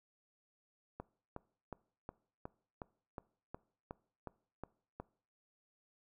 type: click train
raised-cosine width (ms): 1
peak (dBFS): -29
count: 12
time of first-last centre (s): 1-5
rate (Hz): 2.75
effects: noise-tail reverb RT60 0.5 s tail -22 dB re dry